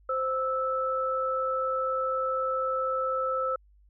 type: tone pair together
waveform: sine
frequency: 522 / 1313.9 Hz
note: C5 / E6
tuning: -4 / -6 cents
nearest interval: octave + major third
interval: 1598 cents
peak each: -29 / -28 dBFS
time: 0.09-3.56 s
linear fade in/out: 5 ms
effects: added 50 Hz sine -56 dBFS peak until 3.89 s